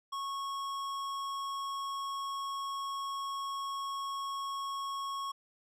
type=tone with tanh clipping; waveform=sine; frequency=1100 Hz; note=C#6; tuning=14 cents flat; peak=-37 dBFS; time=0.12-5.32 s; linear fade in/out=10 ms; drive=16 dB; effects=none